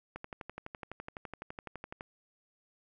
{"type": "click train", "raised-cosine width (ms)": 0.5, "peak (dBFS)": -26, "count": 23, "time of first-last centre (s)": [0.16, 2.009], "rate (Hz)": 11.9, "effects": []}